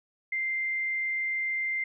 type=tone; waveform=sine; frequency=2091 Hz; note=C7; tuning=2 cents flat; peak=-27 dBFS; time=0.32-1.84 s; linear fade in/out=5 ms; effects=none